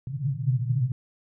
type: band-pass noise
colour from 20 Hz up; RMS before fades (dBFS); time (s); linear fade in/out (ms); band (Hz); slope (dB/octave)
white; -26; 0.07-0.92; 2; 120 to 140; 96
effects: none